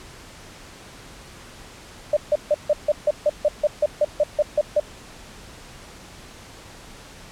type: tone bursts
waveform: sine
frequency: 597 Hz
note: D5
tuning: 28 cents sharp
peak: -14 dBFS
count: 15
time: 2.13-4.8 s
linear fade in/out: 5 ms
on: 38 ms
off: 150 ms
effects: pink hiss -43 dBFS RMS until 7.31 s + low-pass 9000 Hz 12 dB/octave